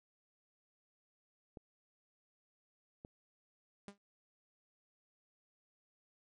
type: clicks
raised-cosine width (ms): 2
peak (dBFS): -35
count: 2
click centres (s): 1.572 / 3.049
type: tone with exponential decay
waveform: sawtooth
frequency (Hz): 201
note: G3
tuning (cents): +44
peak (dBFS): -40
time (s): 3.88-3.98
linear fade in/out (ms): 0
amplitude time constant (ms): 21
effects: MP3 48 kbps